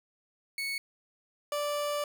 30% pulse tone pair in turn, 2213 / 585.5 Hz, C#7 / D5, -3 / -5 cents, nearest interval octave + major seventh, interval 2302 cents, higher first, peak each -29 / -27 dBFS, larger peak second, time 0.58-0.78 / 1.52-2.04 s, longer second, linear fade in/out 2 ms, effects none

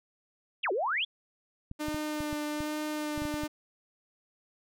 sine exponential two-way sweep, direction down then up, 3600 to 350 to 3600 Hz, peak -27 dBFS, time 0.63-1.05 s, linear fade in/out 10 ms, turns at 0.72 s
clicks, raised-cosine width 5 ms, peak -27 dBFS, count 11, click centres 1.714 / 1.884 / 1.945 / 2.205 / 2.329 / 2.605 / 3.178 / 3.22 / 3.253 / 3.341 / 3.435 s
sawtooth tone with vibrato, 301.3 Hz, D4, 44 cents sharp, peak -28 dBFS, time 1.79-3.48 s, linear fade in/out 20 ms, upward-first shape sine, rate 1.2 Hz, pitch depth 16 cents each way
effects none

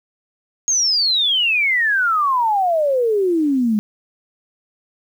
sine exponential sweep, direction down, 6620 to 204.9 Hz, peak -14 dBFS, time 0.68-3.79 s, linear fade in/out 0 ms, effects 8-bit

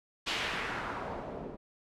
white noise with low-pass filter sweep, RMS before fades -37 dBFS, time 0.26-1.57 s, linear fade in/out 20 ms, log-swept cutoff 3600 to 390 Hz, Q 1.4, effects none

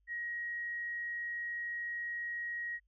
sine tone, 1893 Hz, A#6, 26 cents sharp, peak -36 dBFS, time 0.07-2.8 s, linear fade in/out 50 ms, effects added 50 Hz sine -70 dBFS peak until 2.87 s

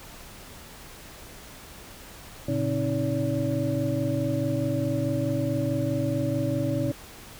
sine tone cluster, 113 / 137.7 / 268.9 / 315.2 / 570 Hz, A2 / C#3 / C4 / D#4 / C#5, +47 / -11 / +47 / +23 / +48 cents, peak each -30 dBFS, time 2.48-6.92 s, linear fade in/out 5 ms, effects pink hiss -45 dBFS RMS until 7.39 s

